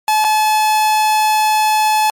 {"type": "tone with dropouts", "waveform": "45% pulse", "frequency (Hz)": 860, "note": "A5", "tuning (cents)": -40, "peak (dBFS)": -11, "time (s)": [0.08, 2.1], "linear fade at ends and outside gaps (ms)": 1, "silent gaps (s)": [0.243, 0.247], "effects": ["MP3 64 kbps"]}